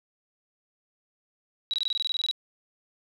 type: tone bursts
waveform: sine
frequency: 3881 Hz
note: B7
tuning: 31 cents flat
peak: -24 dBFS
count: 13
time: 1.71-2.312 s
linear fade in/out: 0 ms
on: 26 ms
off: 22 ms
effects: none